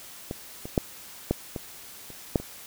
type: clicks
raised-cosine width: 2 ms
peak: -18 / -22 / -7 / -9 / -18 / -30 / -7 / -23 dBFS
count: 8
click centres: 0.311 / 0.655 / 0.778 / 1.31 / 1.562 / 2.103 / 2.358 / 2.4 s
effects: white hiss -45 dBFS RMS until 2.66 s